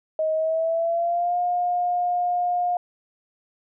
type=tone with pitch glide; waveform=sine; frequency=630 to 711.2 Hz; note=D#5 to F5; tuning=+21 to +31 cents; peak=-20 dBFS; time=0.19-2.77 s; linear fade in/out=2 ms; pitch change=+210 cents; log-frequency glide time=0.33-1.38 s; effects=none